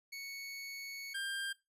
25% pulse tone pair in turn, 2217 / 1594.6 Hz, C#7 / G6, 0 / +29 cents, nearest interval tritone, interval 571 cents, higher first, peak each -39 / -33 dBFS, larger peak second, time 0.12-1.14 / 1.14-1.53 s, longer first, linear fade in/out 10 ms, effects noise-tail reverb RT60 0.2 s tail -17 dB re dry + resampled to 32000 Hz

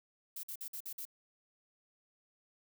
violet noise bursts, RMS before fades -43 dBFS, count 6, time 0.36-1.053 s, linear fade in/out 5 ms, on 73 ms, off 51 ms, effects none

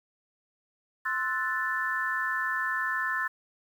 sine chord, F# half-diminished seventh, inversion second, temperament equal, 1046.5 / 1318.5 / 1480 / 1760 Hz, C6 / E6 / F#6 / A6, 0 / 0 / 0 / 0 cents, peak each -34 / -35 / -35 / -29 dBFS, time 1.05-3.28 s, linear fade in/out 10 ms, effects 9-bit

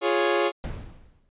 sawtooth chord, Db major, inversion first, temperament equal, 349.2 / 415.3 / 554.4 Hz, F4 / Ab4 / Db5, 0 / 0 / 0 cents, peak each -21 dBFS, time 0.01-0.52 s, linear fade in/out 50 ms
brown noise with exponential decay, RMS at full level -27 dBFS, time 0.64-1.29 s, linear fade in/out 0 ms, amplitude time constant 140 ms
effects resampled to 8000 Hz

